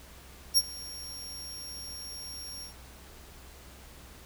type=tone with ADSR envelope; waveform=sawtooth; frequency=5570 Hz; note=F8; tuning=5 cents flat; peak=-15 dBFS; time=0.54-2.74 s; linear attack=34 ms; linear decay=41 ms; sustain=-22 dB; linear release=110 ms; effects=added 65 Hz sine -52 dBFS peak until 4.25 s + pink hiss -52 dBFS RMS until 4.25 s